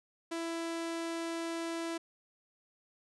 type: tone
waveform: sawtooth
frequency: 332.5 Hz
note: E4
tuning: 15 cents sharp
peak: -31 dBFS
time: 0.31-1.98 s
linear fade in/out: 10 ms
effects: resampled to 24000 Hz